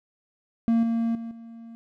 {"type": "tone with level steps", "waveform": "triangle", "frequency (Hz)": 229.7, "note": "A#3", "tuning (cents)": -25, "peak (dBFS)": [-16, -20, -30, -38], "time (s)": [0.68, 1.75], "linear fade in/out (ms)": 0, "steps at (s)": [0.83, 1.15, 1.31], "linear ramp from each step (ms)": 2, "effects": []}